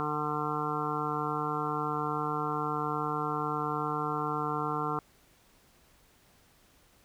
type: harmonic tone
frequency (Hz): 150.2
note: D3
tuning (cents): +39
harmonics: 1 / 2 / 3 / 5 / 6 / 7 / 8 / 9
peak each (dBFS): -38 / -38 / -37 / -38 / -40 / -36 / -37 / -37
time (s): 0-4.99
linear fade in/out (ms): 0
effects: pink hiss -63 dBFS RMS until 7.04 s